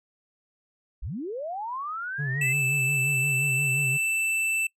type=linear sweep; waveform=sine; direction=up; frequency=30.73 to 2091 Hz; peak=-30 dBFS; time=1.02-2.53 s; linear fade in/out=10 ms
type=tone with vibrato; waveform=triangle; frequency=137.1 Hz; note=C#3; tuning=19 cents flat; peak=-25 dBFS; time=2.18-3.98 s; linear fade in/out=20 ms; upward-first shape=sine; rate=5.7 Hz; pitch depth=100 cents each way
type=tone with pitch glide; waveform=square; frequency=2637 to 2654 Hz; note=E7 to E7; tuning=0 to +11 cents; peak=-24 dBFS; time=2.41-4.67 s; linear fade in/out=5 ms; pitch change=+11 cents; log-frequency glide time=2.68-3.51 s
effects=noise-tail reverb RT60 0.1 s tail -24 dB re dry + low-pass 12000 Hz 12 dB/octave